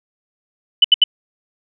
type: tone bursts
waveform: sine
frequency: 2989 Hz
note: F#7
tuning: 17 cents sharp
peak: -5 dBFS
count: 3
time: 0.82-1.04 s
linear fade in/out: 5 ms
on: 24 ms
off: 74 ms
effects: none